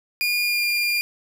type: tone with pitch glide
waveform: 30% pulse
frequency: 2427 to 2405 Hz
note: D#7 to D7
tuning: -44 to +41 cents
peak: -17 dBFS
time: 0.21-1.01 s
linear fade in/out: 0 ms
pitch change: -15 cents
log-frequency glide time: 0.43-0.64 s
effects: none